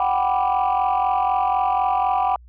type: chord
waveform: sine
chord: G major seventh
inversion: third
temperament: equal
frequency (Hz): 740 / 784 / 987.8 / 1174.7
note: F#5 / G5 / B5 / D6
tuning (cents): 0 / 0 / 0 / 0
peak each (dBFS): -20 / -20 / -23 / -25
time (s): 0-2.36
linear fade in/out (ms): 2
effects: tanh soft clip ceiling -12 dBFS + added 60 Hz sine -43 dBFS peak until 2.48 s